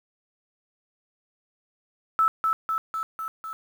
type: tone with echo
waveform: sine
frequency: 1311 Hz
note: E6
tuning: 10 cents flat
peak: -17 dBFS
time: 2.19-2.28 s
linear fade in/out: 0 ms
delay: 250 ms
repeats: 5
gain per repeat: -3 dB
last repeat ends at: 3.53 s
effects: 8-bit